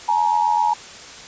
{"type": "tone pair together", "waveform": "sine", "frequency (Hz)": [853, 940.6], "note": ["G#5", "A#5"], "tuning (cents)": [46, 15], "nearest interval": "major second", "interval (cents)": 169, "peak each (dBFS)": -18, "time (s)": [0.08, 0.74], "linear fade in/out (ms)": 10, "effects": ["white hiss -38 dBFS RMS until 1.27 s", "resampled to 16000 Hz"]}